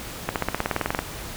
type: accelerating click train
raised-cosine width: 0.5 ms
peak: -7 dBFS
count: 14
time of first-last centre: 0.29-0.99 s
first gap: 68 ms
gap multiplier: 0.96
effects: pink hiss -36 dBFS RMS until 1.36 s